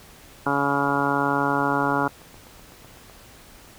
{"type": "harmonic tone", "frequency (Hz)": 141, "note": "C#3", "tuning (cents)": 30, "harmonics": [1, 2, 3, 4, 5, 6, 7, 8, 9, 10], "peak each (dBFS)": [-32, -26, -30, -31, -31, -27, -28, -30, -32, -27], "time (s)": [0.46, 2.08], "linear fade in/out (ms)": 5}
{"type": "click train", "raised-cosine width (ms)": 1, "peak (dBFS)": -33, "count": 11, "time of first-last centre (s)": [1.84, 3.098], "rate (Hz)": 7.95}
{"effects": ["pink hiss -48 dBFS RMS until 3.78 s"]}